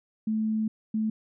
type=tone pair in turn; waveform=sine; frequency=218.1 / 218.1 Hz; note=A3 / A3; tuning=-15 / -15 cents; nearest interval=unison; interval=0 cents; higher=neither; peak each=-24 dBFS; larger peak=neither; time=0.27-0.68 / 0.94-1.1 s; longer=first; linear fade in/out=5 ms; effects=none